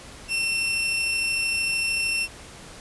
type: tone with amplitude modulation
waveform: sawtooth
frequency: 2700 Hz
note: E7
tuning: 41 cents sharp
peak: -18 dBFS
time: 0.28-2.28 s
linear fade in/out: 50 ms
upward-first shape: sine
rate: 33.2 Hz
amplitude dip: 25%
effects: pink hiss -43 dBFS RMS until 2.8 s + resampled to 24000 Hz